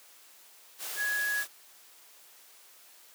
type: tone in noise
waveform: sine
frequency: 1673 Hz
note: G#6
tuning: 12 cents sharp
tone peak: -28 dBFS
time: 0.96-1.45 s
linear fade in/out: 50 ms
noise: white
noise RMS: -38 dBFS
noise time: 0.78-1.48 s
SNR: +7 dB
effects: white hiss -56 dBFS RMS until 3.14 s + high-pass 400 Hz 12 dB/octave